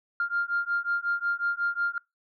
sine beating tone pair, 1396.9 / 1402.4 Hz, F6 / F6, 0 / +7 cents, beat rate 5.5 Hz, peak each -28 dBFS, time 0.2-1.98 s, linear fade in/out 2 ms, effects noise-tail reverb RT60 0.2 s tail -25 dB re dry + tanh soft clip ceiling -18 dBFS

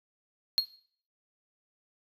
triangle tone with exponential decay, 4266 Hz, C8, 33 cents sharp, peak -15 dBFS, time 0.58-0.66 s, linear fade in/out 0 ms, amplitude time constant 16 ms, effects noise-tail reverb RT60 0.5 s tail -17 dB re dry + tanh soft clip ceiling -13 dBFS

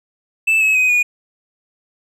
triangle tone with pitch steps, 2637 / 2574 / 2512 / 2452 Hz, E7 / E7 / D#7 / D#7, 0 / -42 / +16 / -26 cents, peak -10 dBFS, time 0.47-1.03 s, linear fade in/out 10 ms, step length 140 ms, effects none

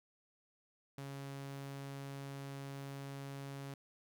sawtooth tone, 138.4 Hz, C#3, 2 cents flat, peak -40 dBFS, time 0.98-3.74 s, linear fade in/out 2 ms, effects 13-bit

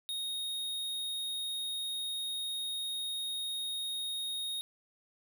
square tone, 3729 Hz, A#7, in tune, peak -35 dBFS, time 0.09-4.61 s, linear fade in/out 0 ms, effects none

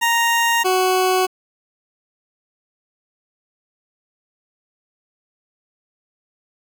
20% pulse tone pair in turn, 932.3 / 371.4 Hz, A#5 / F#4, 0 / +7 cents, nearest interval octave + major third, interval 1593 cents, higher first, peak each -10 dBFS, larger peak neither, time 0.01-0.64 / 0.64-1.27 s, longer neither, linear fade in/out 20 ms, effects 7-bit

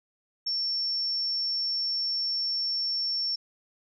sine tone, 5440 Hz, F8, 46 cents flat, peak -26 dBFS, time 0.46-3.36 s, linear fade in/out 10 ms, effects none

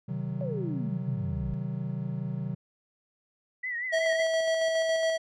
triangle chord, C diminished, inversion none, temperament equal with one note detuned, 130.81 / 155.56 / 187.36 Hz, C3 / Eb3 / Gb3, 0 / 0 / +22 cents, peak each -32 / -33 / -33 dBFS, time 0.08-2.55 s, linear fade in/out 10 ms
sine exponential sweep, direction down, 579 to 52.3 Hz, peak -33 dBFS, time 0.41-1.54 s, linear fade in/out 0 ms
sine tone with vibrato, 1949 Hz, B6, 23 cents flat, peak -30 dBFS, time 3.63-4.23 s, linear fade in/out 10 ms, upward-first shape triangle, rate 5.5 Hz, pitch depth 95 cents each way
square tone with tremolo, 650 Hz, E5, 24 cents flat, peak -24 dBFS, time 3.92-5.18 s, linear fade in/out 20 ms, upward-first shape square, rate 7.2 Hz, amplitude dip 25%
effects low-pass 6000 Hz 12 dB/octave

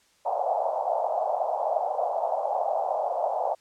white band-pass noise, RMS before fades -27 dBFS, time 0.25-3.55 s, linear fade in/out 10 ms, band 590 to 810 Hz, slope 48 dB/octave, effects white hiss -63 dBFS RMS until 3.6 s + low-pass 8000 Hz 12 dB/octave

